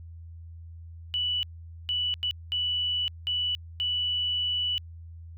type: tone bursts at uneven times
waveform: sine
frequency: 2960 Hz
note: F#7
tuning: in tune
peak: -25 dBFS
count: 6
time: 1.14-1.43 / 1.89-2.14 / 2.23-2.31 / 2.52-3.08 / 3.27-3.55 / 3.8-4.78 s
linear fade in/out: 0 ms
effects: added 83 Hz sine -41 dBFS peak until 5.37 s